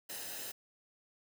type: noise with comb filter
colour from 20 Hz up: white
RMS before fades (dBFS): -43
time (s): 0.09-0.52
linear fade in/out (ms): 10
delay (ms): 0.88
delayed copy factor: -0.55
effects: none